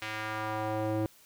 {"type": "tone with band-pass filter sweep", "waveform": "square", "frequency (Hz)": 108.4, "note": "A2", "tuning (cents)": -25, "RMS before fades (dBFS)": -33, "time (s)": [0.02, 1.06], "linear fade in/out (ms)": 0, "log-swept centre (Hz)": [2400, 370], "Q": 1.3, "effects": ["white hiss -59 dBFS RMS until 1.25 s"]}